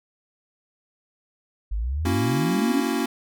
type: exponential sweep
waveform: sine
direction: up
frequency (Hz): 47.75 to 298.9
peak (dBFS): -23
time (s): 1.71-2.82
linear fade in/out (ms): 10
type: chord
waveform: square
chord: F# dominant seventh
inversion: first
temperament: equal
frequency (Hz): 233.1 / 277.2 / 329.6 / 370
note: A#3 / C#4 / E4 / F#4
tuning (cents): 0 / 0 / 0 / 0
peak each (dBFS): -28 / -27 / -30 / -30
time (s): 2.05-3.06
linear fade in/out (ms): 5
effects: none